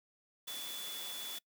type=tone in noise; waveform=sine; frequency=3448 Hz; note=A7; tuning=36 cents flat; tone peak=-43 dBFS; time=0.47-1.39 s; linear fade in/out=10 ms; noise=white; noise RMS=-45 dBFS; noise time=0.47-1.39 s; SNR=-1 dB; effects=noise-tail reverb RT60 0.1 s tail -23 dB re dry + high-pass 200 Hz 12 dB/octave